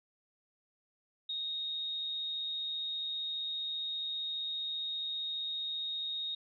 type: tone with amplitude modulation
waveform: sine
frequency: 3729 Hz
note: A#7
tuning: in tune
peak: -33 dBFS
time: 1.29-6.35 s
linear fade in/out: 5 ms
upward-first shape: sine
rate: 155 Hz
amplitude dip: 30%
effects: none